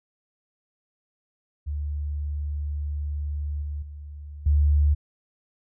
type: tone with level steps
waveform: sine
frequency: 73.42 Hz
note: D2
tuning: in tune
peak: -26 / -28 / -36 / -16 dBFS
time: 1.66-4.95 s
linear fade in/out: 20 ms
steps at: 3.62 / 3.82 / 4.46 s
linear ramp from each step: 5 ms
effects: none